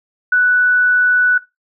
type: tone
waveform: sine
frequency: 1483 Hz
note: F#6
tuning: 4 cents sharp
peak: -9 dBFS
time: 0.32-1.38 s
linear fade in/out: 5 ms
effects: noise-tail reverb RT60 0.2 s tail -18 dB re dry